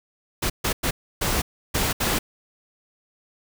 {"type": "noise bursts at uneven times", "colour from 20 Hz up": "pink", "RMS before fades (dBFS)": -23, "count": 6, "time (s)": [[0.42, 0.5], [0.64, 0.73], [0.83, 0.91], [1.21, 1.42], [1.74, 1.93], [2, 2.19]], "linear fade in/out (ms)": 10, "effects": []}